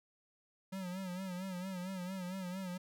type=tone with vibrato; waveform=square; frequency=185 Hz; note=F#3; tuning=in tune; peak=-40 dBFS; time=0.72-2.78 s; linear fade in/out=10 ms; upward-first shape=sine; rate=4.4 Hz; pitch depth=77 cents each way; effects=none